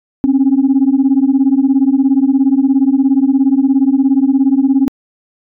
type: beating tone pair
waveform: sine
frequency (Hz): 262 / 279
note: C4 / C#4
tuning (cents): +2 / +11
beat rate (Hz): 17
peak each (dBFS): -10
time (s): 0.24-4.88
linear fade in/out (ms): 0
effects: tanh soft clip ceiling -3 dBFS